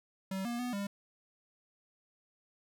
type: tone with pitch steps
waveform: square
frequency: 191.4 / 237.8 / 246.7 / 200.4 Hz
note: G3 / A#3 / B3 / G3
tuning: -41 / +35 / -2 / +38 cents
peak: -35 dBFS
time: 0.31-0.87 s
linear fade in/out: 5 ms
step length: 140 ms
effects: none